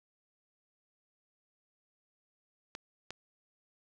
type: clicks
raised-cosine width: 0.2 ms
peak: -23 dBFS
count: 2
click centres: 2.751 / 3.106 s
effects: none